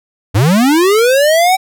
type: linear sweep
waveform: square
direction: up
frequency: 87.31 to 770 Hz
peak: -8 dBFS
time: 0.34-1.57 s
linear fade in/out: 20 ms
effects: none